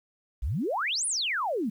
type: exponential two-way sweep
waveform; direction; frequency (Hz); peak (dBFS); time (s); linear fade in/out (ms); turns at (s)
sine; up then down; 50 to 10250 to 193.7; -26; 0.42-1.7; 10; 1.06
effects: 10-bit